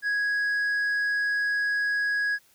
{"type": "tone with tanh clipping", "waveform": "triangle", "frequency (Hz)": 1661.2, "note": "G#6", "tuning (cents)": 0, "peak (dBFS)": -24, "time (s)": [0.02, 2.39], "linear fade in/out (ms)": 50, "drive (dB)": 8, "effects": ["white hiss -61 dBFS RMS until 2.54 s"]}